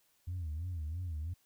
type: tone with vibrato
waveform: sine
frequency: 83 Hz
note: E2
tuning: 12 cents sharp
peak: -34 dBFS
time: 0.27-1.34 s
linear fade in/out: 10 ms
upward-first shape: sine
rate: 3 Hz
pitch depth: 170 cents each way
effects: tanh soft clip ceiling -33 dBFS + white hiss -72 dBFS RMS until 1.45 s